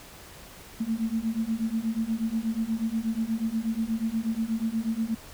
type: beating tone pair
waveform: sine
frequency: 220 / 228.3 Hz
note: A3 / A#3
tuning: 0 / -36 cents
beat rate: 8.3 Hz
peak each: -29 / -28 dBFS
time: 0.8-5.15 s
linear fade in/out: 10 ms
effects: pink hiss -47 dBFS RMS until 5.33 s